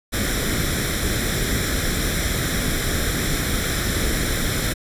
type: noise with comb filter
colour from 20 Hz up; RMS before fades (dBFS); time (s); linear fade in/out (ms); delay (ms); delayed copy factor
pink; -22; 0.12-4.74; 20; 0.54; +0.7
effects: resampled to 32000 Hz